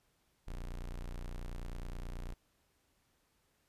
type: tone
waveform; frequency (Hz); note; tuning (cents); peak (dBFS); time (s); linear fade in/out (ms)
40% pulse; 29.67; A#0; +31; -39; 0.47-2.34; 10
effects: pink hiss -75 dBFS RMS until 3.68 s + resampled to 32000 Hz